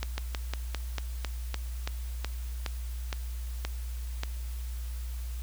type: slowing click train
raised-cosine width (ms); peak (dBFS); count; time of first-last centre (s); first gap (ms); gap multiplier
0.2; -15; 14; 0.03-4.234; 150; 1.12
effects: added 60 Hz sine -33 dBFS peak until 5.42 s + white hiss -51 dBFS RMS until 5.42 s